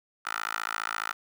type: tone with high-pass filter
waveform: 10% pulse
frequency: 54.7 Hz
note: A1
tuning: 9 cents flat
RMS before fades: -33 dBFS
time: 0.25-1.13 s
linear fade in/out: 10 ms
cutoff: 1300 Hz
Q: 3.6
effects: none